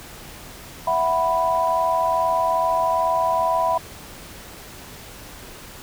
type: chord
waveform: sine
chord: E suspended second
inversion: none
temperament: just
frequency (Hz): 659.3 / 741.7 / 988.9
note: E5 / F#5 / B5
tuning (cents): 0 / +4 / +2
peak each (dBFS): -22 / -25 / -20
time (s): 0.87-3.78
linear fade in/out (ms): 5
effects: pink hiss -40 dBFS RMS until 5.82 s